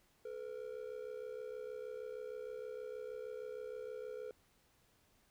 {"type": "ring-modulated tone", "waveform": "triangle", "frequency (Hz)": 466.2, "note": "A#4", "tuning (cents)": 0, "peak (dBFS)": -38, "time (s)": [0.25, 4.31], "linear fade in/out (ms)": 2, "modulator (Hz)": 33.2, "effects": ["pink hiss -72 dBFS RMS until 5.3 s"]}